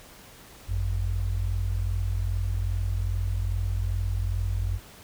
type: tone pair together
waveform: sine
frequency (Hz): 50.03 / 92.5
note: G1 / F#2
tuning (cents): +36 / 0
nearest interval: major seventh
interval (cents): 1064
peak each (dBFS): -27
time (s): 0.67-4.8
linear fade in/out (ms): 50
effects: pink hiss -49 dBFS RMS until 5.03 s